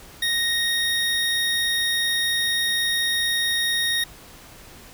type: tone pair together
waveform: square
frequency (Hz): 1864.7 / 3729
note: A#6 / A#7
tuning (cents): 0 / 0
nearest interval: octave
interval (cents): 1200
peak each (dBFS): -25 / -23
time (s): 0.22-4.04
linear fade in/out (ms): 5
effects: pink hiss -45 dBFS RMS until 4.93 s